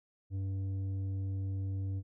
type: tone with tanh clipping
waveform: sine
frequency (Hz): 96.6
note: G2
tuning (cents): -25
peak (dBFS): -34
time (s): 0.3-2.03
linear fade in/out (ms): 50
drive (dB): 7
effects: none